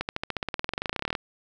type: accelerating click train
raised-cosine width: 0.3 ms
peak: -12 dBFS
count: 26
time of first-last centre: 0.01-1.152 s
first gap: 79 ms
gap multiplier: 0.95
effects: none